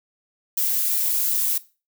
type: noise with flanger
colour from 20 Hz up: violet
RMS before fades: -22 dBFS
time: 0.57-1.58 s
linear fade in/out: 5 ms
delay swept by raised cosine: 1.8 to 2.9 ms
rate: 2.6 Hz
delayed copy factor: -0.6
effects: noise-tail reverb RT60 0.3 s tail -17 dB re dry